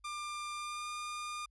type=tone with pitch glide; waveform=sawtooth; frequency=1194 to 1210 Hz; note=D6 to D#6; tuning=+28 to -49 cents; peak=-35 dBFS; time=0.04-1.46 s; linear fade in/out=10 ms; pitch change=+23 cents; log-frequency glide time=0.54-0.89 s; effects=added 50 Hz sine -66 dBFS peak until 1.5 s + resampled to 24000 Hz